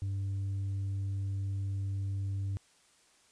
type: tone with tanh clipping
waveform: triangle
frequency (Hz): 98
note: G2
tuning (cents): 0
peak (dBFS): -32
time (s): 0.02-2.57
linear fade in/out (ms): 0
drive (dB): 7
effects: white hiss -65 dBFS RMS until 3.31 s + resampled to 22050 Hz